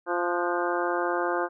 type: harmonic tone with a mistuned harmonic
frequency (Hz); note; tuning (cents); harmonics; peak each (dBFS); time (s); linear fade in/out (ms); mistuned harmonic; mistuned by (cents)
174.61; F3; 0; 2 / 3 / 4 / 5 / 6 / 7 / 8 / 9; -29 / -31 / -32 / -33 / -34 / -34 / -35 / -36; 0.06-1.49; 50; 8; +57
effects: none